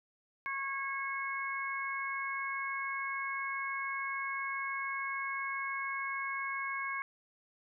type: harmonic tone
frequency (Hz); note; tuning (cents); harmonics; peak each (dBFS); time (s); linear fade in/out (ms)
547; C#5; -23; 2 / 3 / 4; -38 / -40 / -38; 0.46-7.02; 0
effects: none